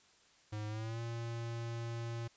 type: tone with pitch glide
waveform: square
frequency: 106.2 to 116.48 Hz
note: G#2 to A#2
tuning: +39 to -1 cents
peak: -39 dBFS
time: 0.52-2.28 s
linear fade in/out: 10 ms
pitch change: +160 cents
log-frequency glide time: 0.68-1 s
effects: white hiss -66 dBFS RMS until 2.36 s + resampled to 16000 Hz